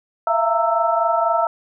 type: tone cluster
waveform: sine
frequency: 662 / 686 / 919 / 1321 Hz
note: E5 / F5 / A#5 / E6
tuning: +7 / -31 / -25 / +3 cents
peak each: -21 dBFS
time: 0.27-1.47 s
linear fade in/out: 2 ms
effects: none